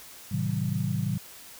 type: chord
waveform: sine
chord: A diminished seventh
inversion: none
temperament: just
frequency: 110 / 132 / 158.4 / 190.08 Hz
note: A2 / C3 / Eb3 / Gb3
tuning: 0 / +16 / +31 / +47 cents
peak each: -31 dBFS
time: 0.31-1.18 s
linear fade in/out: 10 ms
effects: white hiss -47 dBFS RMS until 1.59 s